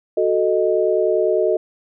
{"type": "chord", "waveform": "sine", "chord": "D# diminished", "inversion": "first", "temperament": "equal", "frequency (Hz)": [370, 440, 622.3], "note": ["F#4", "A4", "D#5"], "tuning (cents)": [0, 0, 0], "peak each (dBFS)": -19, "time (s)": [0.17, 1.57], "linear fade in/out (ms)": 5, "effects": []}